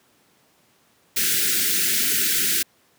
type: band-stop noise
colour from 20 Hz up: white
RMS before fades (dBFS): -21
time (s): 1.16-2.63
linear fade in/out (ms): 10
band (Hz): 440 to 1400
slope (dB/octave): 96
effects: pink hiss -60 dBFS RMS until 2.98 s + high-pass 150 Hz 12 dB/octave